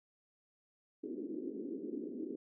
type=band-pass noise; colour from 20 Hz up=pink; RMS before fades=-42 dBFS; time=1.03-2.36 s; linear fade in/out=10 ms; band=240 to 400 Hz; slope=48 dB/octave; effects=none